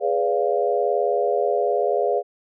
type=chord; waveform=sine; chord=G# diminished seventh; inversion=none; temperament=equal with one note detuned; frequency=415.3 / 493.9 / 574.6 / 698.5 Hz; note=G#4 / B4 / D5 / F5; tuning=0 / 0 / -38 / 0 cents; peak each=-23 / -24 / -24 / -24 dBFS; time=0-2.23 s; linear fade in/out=50 ms; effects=none